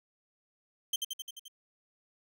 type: tone with echo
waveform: sawtooth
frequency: 3136 Hz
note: G7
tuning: in tune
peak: -25 dBFS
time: 0.93-0.96 s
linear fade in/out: 5 ms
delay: 87 ms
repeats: 6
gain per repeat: -3 dB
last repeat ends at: 1.482 s
effects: none